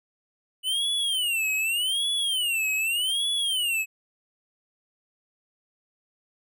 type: tone with vibrato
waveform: square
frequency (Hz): 2949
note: F#7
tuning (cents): -6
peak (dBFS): -24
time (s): 0.63-3.86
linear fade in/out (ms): 50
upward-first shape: sine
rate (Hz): 0.84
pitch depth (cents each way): 250
effects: none